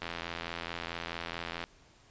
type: click train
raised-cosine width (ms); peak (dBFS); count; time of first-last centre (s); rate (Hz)
0.3; -20; 138; 0.02-1.639; 84.6
effects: pink hiss -61 dBFS RMS until 2.1 s + resampled to 16000 Hz